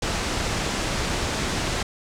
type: low-pass noise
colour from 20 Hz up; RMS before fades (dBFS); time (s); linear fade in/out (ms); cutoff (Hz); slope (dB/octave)
pink; -26; 0.02-1.83; 5; 7900; 24
effects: none